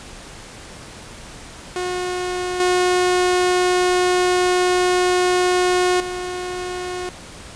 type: tone with level steps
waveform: sawtooth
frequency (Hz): 361.9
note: F#4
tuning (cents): -38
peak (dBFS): -18 / -11 / -21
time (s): 1.76-7.09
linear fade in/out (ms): 0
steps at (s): 2.6 / 6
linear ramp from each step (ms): 2
effects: pink hiss -38 dBFS RMS until 7.55 s + resampled to 22050 Hz